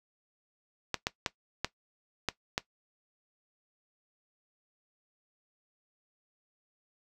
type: clicks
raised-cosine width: 0.2 ms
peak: -11 dBFS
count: 6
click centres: 0.943 / 1.069 / 1.262 / 1.646 / 2.287 / 2.579 s
effects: noise-tail reverb RT60 0.1 s tail -17 dB re dry